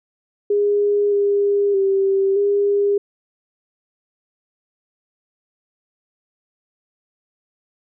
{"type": "tone with pitch steps", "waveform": "sine", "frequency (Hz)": [409.8, 404.3, 389.4, 404.7], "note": ["G#4", "G#4", "G4", "G#4"], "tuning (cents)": [-23, -46, -12, -45], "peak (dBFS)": -14, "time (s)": [0.5, 2.98], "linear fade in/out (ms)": 5, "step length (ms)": 620, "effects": []}